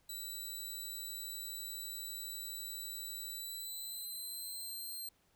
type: tone with pitch glide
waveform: 10% pulse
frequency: 3951 to 4162 Hz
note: B7 to C8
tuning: 0 to -10 cents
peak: -35 dBFS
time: 0.09-5.09 s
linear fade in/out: 5 ms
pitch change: +90 cents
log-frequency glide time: 3.3-4.94 s
effects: pink hiss -73 dBFS RMS until 5.35 s